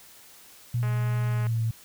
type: tone with pitch glide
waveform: sine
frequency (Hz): 119.9 to 113.3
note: A#2 to A#2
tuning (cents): +49 to -49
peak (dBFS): -23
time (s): 0.74-1.71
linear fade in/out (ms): 5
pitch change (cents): -98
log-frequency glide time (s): 1.27-1.59
type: click train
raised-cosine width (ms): 0.5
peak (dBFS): -25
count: 135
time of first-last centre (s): 0.83-1.468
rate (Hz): 210
effects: white hiss -51 dBFS RMS until 1.84 s